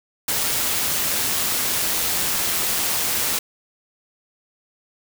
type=noise with amplitude modulation; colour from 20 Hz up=white; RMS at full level=-21 dBFS; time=0.28-3.39 s; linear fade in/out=5 ms; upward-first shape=sine; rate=169 Hz; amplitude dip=25%; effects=none